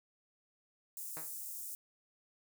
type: high-pass noise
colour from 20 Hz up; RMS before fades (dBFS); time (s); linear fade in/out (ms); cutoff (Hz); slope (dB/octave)
white; -44; 0.97-1.75; 0; 7300; 24
type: tone with exponential decay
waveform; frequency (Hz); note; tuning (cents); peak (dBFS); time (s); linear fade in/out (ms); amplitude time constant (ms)
5% pulse; 158.6; D#3; +33; -32; 1.17-1.36; 0; 40
effects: none